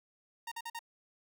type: tone bursts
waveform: sawtooth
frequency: 926 Hz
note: A#5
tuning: 12 cents flat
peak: -35 dBFS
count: 4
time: 0.47-0.792 s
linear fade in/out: 5 ms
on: 46 ms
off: 46 ms
effects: none